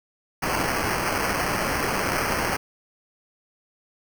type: noise with sample-and-hold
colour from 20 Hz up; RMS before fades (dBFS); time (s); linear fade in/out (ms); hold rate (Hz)
white; -25; 0.42-2.57; 10; 3675
effects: none